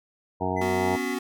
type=harmonic tone; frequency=92.7 Hz; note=F#2; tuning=4 cents sharp; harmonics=1 / 2 / 3 / 4 / 5 / 7 / 8 / 9 / 10; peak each=-33 / -33 / -33 / -33 / -33 / -33 / -33 / -33 / -33 dBFS; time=0.4-0.97 s; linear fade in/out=20 ms
type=tone; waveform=triangle; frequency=2016 Hz; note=B6; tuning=35 cents sharp; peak=-32 dBFS; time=0.56-1.15 s; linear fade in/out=20 ms
type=chord; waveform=square; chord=B suspended second; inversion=none; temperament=equal; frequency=246.9 / 277.2 / 370 Hz; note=B3 / C#4 / F#4; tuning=0 / 0 / 0 cents; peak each=-32 dBFS; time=0.61-1.19 s; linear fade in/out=5 ms
effects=none